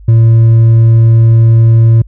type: tone with hard clipping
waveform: sine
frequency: 113.9 Hz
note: A#2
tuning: 40 cents flat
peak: -3 dBFS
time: 0.08-2.02 s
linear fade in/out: 5 ms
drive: 2 dB
effects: added 50 Hz sine -30 dBFS peak until 2.07 s